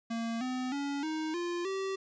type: tone with pitch steps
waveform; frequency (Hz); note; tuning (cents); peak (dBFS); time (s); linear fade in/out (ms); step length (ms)
square; 229.5 / 254.6 / 282.5 / 313.5 / 347.9 / 386; A#3 / C4 / C#4 / D#4 / F4 / G4; -27 / -47 / +33 / +13 / -7 / -27; -33; 0.1-1.96; 10; 310
effects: resampled to 16000 Hz + 11-bit